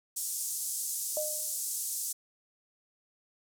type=band-pass noise; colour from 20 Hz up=pink; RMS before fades=-35 dBFS; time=0.16-2.13 s; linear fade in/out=10 ms; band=6700 to 13000 Hz; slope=24 dB/octave
type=tone with exponential decay; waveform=sine; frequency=610 Hz; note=D#5; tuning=34 cents flat; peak=-28 dBFS; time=1.17-1.59 s; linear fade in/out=1 ms; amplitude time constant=91 ms
effects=none